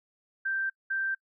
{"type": "tone bursts at uneven times", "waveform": "sine", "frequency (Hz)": 1568, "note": "G6", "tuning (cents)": 0, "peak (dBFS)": -27, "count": 2, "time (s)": [[0.45, 0.7], [0.9, 1.15]], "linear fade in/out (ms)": 10, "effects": ["noise-tail reverb RT60 0.1 s tail -25 dB re dry"]}